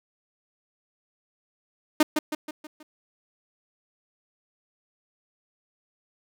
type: tone with echo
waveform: sawtooth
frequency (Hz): 305.8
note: D#4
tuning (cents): -30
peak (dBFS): -11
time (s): 2-2.03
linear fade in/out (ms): 5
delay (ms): 160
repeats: 5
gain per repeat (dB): -6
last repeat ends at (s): 2.83
effects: none